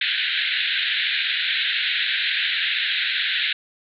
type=band-pass noise; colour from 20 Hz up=white; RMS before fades=-23 dBFS; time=0.01-3.53 s; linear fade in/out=5 ms; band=1500 to 4000 Hz; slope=96 dB/octave; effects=none